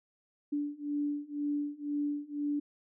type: beating tone pair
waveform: sine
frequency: 290.2 / 292.2 Hz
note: D4 / D4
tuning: -21 / -9 cents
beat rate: 2 Hz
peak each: -35 / -34 dBFS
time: 0.52-2.6 s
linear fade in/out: 10 ms
effects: none